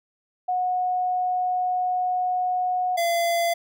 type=tone pair in turn; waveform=sine / square; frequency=730 / 682.2 Hz; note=F#5 / F5; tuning=-24 / -41 cents; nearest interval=minor second; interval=117 cents; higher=first; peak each=-21 dBFS; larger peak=neither; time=0.48-2.97 / 2.97-3.54 s; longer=first; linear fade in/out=10 ms; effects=none